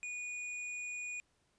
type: tone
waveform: square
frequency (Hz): 2457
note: D#7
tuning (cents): -22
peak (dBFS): -40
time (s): 0.03-1.2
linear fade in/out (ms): 0
effects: pink hiss -75 dBFS RMS until 1.58 s + resampled to 22050 Hz